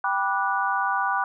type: chord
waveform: sine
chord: G major seventh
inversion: none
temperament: just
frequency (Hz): 784 / 980 / 1176 / 1470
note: G5 / B5 / D6 / F#6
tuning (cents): 0 / -14 / +2 / -12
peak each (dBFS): -27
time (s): 0.04-1.24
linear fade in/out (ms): 2
effects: none